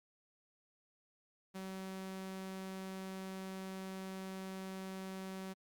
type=tone; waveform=sawtooth; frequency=190 Hz; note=F#3; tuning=46 cents sharp; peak=-39 dBFS; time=1.54-5.54 s; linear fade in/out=20 ms; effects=Opus 48 kbps